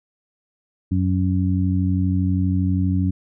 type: harmonic tone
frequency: 92.5 Hz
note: F#2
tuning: in tune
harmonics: 1 / 2 / 3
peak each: -19 / -22 / -24 dBFS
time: 0.91-3.11 s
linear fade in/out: 10 ms
effects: none